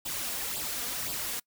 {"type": "noise with flanger", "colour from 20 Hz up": "white", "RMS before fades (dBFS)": -34, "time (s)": [0.05, 1.4], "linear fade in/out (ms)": 10, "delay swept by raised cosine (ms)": [0.24, 4.24], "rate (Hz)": 1.9, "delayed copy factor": 0.6, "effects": ["noise-tail reverb RT60 0.1 s tail -25 dB re dry"]}